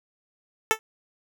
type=tone with exponential decay; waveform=10% pulse; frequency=440 Hz; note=A4; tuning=in tune; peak=-5 dBFS; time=0.71-0.79 s; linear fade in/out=0 ms; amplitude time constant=16 ms; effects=none